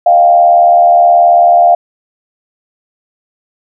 sine tone with frequency modulation, 698.5 Hz, F5, in tune, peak -3 dBFS, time 0.06-1.75 s, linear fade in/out 5 ms, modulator 78.7 Hz, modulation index 0.64, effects none

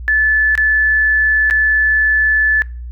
sine tone with dropouts, 1737 Hz, A6, 23 cents flat, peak -10 dBFS, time 0.08-2.62 s, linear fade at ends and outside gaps 0 ms, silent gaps 0.553-0.577 / 1.5-1.509 s, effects noise-tail reverb RT60 0.4 s tail -23 dB re dry + added 60 Hz sine -25 dBFS peak until 2.91 s

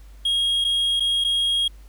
triangle tone with dropouts, 3271 Hz, G#7, 27 cents flat, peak -17 dBFS, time 0.25-1.68 s, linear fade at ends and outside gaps 5 ms, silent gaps 0.643-0.647 / 0.998-1.004 / 1.241-1.246 s, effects added 50 Hz sine -41 dBFS peak until 1.88 s + pink hiss -57 dBFS RMS until 1.88 s

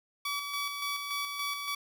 15% pulse tone with tremolo, 1143 Hz, D6, 47 cents flat, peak -25 dBFS, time 0.25-1.75 s, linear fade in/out 5 ms, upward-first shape square, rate 3.5 Hz, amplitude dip 40%, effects none

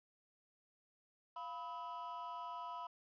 triangle tone with amplitude modulation, 990 Hz, B5, 4 cents sharp, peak -37 dBFS, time 1.36-2.87 s, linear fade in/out 5 ms, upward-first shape sine, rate 294 Hz, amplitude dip 100%, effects resampled to 11025 Hz + 12-bit

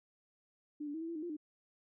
sine tone with pitch steps, 297.4 / 289.7 / 321.1 / 328.4 / 336.7 / 307.4 / 347.8 / 303.4 Hz, D4 / D4 / E4 / E4 / E4 / D#4 / F4 / D#4, +22 / -24 / -45 / -6 / +37 / -21 / -7 / -44 cents, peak -38 dBFS, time 0.8-1.368 s, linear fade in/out 10 ms, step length 71 ms, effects none

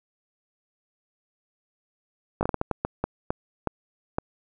slowing click train, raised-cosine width 1 ms, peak -10 dBFS, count 12, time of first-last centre 2.41-4.185 s, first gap 19 ms, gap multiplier 1.39, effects none

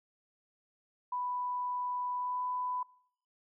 sine tone with pitch glide, 990 to 997.5 Hz, B5 to B5, +4 to +17 cents, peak -32 dBFS, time 1.12-2.83 s, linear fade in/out 5 ms, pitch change +13 cents, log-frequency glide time 2.15-2.43 s, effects noise-tail reverb RT60 0.7 s tail -25 dB re dry

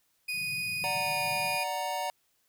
35% pulse tone with pitch glide, 2481 to 2447 Hz, D#7 to D#7, -6 to -29 cents, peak -29 dBFS, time 0.28-1.64 s, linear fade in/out 10 ms, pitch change -23 cents, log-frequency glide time 0.85-1.23 s
white band-pass noise, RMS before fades -48 dBFS, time 0.33-1.59 s, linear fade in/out 50 ms, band 110 to 180 Hz, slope 48 dB/octave
square chord, D augmented, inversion none, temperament equal, 587.3 / 740 / 932.3 Hz, D5 / F#5 / A#5, 0 / 0 / 0 cents, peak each -38 / -35 / -35 dBFS, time 0.84-2.1 s, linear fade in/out 0 ms
effects white hiss -72 dBFS RMS until 2.48 s

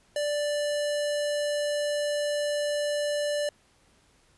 square tone with notch filter, 587 Hz, D5, 1 cent flat, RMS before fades -28 dBFS, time 0.16-3.49 s, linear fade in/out 2 ms, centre 1200 Hz, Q 1.2, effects pink hiss -63 dBFS RMS until 4.37 s + resampled to 24000 Hz

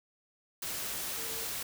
sine tone in noise, 451.6 Hz, A4, 45 cents sharp, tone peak -47 dBFS, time 1.18-1.45 s, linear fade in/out 5 ms, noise white, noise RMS -37 dBFS, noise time 0.62-1.63 s, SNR -13 dB, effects none

